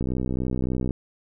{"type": "click train", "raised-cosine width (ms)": 3, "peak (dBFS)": -14, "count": 58, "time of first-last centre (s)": [0.01, 0.908], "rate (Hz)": 63.5, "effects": []}